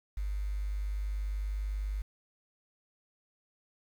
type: tone with quantisation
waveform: sine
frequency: 50.1 Hz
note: G1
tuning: 38 cents sharp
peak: -31 dBFS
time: 0.17-2.02 s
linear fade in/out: 5 ms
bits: 9
effects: none